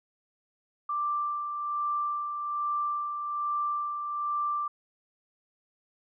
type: tone with tremolo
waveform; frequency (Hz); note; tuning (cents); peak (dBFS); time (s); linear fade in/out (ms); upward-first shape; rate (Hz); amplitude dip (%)
sine; 1178; D6; +5; -26; 0.89-4.68; 5; sine; 1.2; 45
effects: none